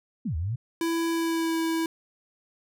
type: exponential two-way sweep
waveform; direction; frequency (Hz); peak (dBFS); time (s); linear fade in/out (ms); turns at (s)
sine; down then up; 273 to 74 to 128.7; -26; 0.25-0.56; 10; 0.36
type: tone with pitch glide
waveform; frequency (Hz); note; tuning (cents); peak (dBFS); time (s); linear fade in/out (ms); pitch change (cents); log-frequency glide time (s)
square; 332.1 to 327.1; E4 to E4; +13 to -13; -25; 0.81-1.86; 2; -26; 1.11-1.58
effects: none